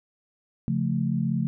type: chord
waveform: sine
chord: Db augmented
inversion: none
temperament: equal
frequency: 138.59 / 174.61 / 220 Hz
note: Db3 / F3 / A3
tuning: 0 / 0 / 0 cents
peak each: -27 dBFS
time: 0.68-1.47 s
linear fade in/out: 0 ms
effects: none